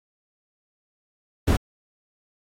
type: noise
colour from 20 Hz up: brown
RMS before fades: -19 dBFS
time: 1.47-1.57 s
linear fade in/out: 10 ms
effects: AAC 48 kbps